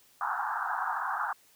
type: band-pass noise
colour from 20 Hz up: pink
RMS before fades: -32 dBFS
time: 0.21-1.33 s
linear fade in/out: 2 ms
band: 750 to 1600 Hz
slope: 96 dB/octave
effects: white hiss -62 dBFS RMS until 1.55 s